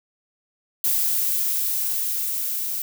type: noise with level ramp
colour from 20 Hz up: violet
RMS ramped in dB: -21 to -27 dBFS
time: 0.84-2.82 s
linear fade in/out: 2 ms
effects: none